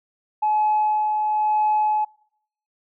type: tone with tremolo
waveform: sine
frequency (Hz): 852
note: G#5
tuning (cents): +44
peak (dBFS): -15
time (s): 0.42-2.05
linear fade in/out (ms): 10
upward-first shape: sine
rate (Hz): 0.99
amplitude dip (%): 35
effects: noise-tail reverb RT60 0.7 s tail -26 dB re dry + tanh soft clip ceiling -13 dBFS